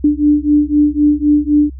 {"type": "beating tone pair", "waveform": "sine", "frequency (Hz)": [293.7, 297.6], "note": ["D4", "D4"], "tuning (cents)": [0, 23], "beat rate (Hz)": 3.9, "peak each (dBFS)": -12, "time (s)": [0.04, 1.7], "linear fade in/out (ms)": 5, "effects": ["added 66 Hz sine -27 dBFS peak until 1.79 s"]}